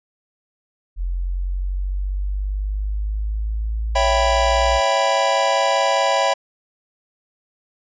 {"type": "linear sweep", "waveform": "sine", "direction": "up", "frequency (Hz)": [43.65, 58.4], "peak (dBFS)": -20, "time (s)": [0.96, 4.81], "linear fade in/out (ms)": 50}
{"type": "chord", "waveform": "square", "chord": "C# half-diminished seventh", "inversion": "none", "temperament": "equal", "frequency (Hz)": [554.4, 659.3, 784, 987.8], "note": ["C#5", "E5", "G5", "B5"], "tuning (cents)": [0, 0, 0, 0], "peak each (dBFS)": -22, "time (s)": [3.95, 6.34], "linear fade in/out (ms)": 10}
{"effects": ["resampled to 16000 Hz"]}